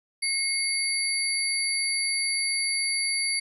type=tone cluster; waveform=sine; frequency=2159 / 4603 / 10950 Hz; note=C#7 / D8 / F9; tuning=-46 / -36 / -35 cents; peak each=-28 / -27 / -31 dBFS; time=0.22-3.4 s; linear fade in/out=10 ms; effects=none